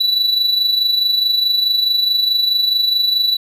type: tone with amplitude modulation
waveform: triangle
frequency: 3951 Hz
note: B7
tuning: in tune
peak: -9 dBFS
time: 0-3.37 s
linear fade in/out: 10 ms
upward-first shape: sine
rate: 24.7 Hz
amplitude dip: 55%
effects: none